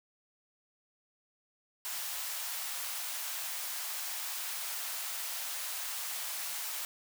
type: high-pass noise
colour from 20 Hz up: white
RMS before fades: -38 dBFS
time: 1.85-6.85 s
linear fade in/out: 0 ms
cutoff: 670 Hz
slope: 24 dB/octave
effects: none